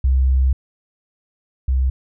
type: tone pair in turn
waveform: sine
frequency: 65.41 / 65.03 Hz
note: C2 / C2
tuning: 0 / -10 cents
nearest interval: unison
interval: 10 cents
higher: first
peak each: -12 / -14 dBFS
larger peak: first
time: 0.04-0.53 / 1.68-1.9 s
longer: first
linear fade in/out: 5 ms
effects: none